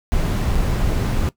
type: noise with dropouts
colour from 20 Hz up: brown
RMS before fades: -19 dBFS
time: 0.12-1.29 s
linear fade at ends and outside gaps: 0 ms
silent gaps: 0.55-0.555 s
effects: noise-tail reverb RT60 0.1 s tail -17 dB re dry